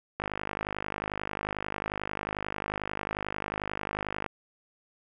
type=click train; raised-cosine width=0.5 ms; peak=-16 dBFS; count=209; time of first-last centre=0.2-4.263 s; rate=51.2 Hz; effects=none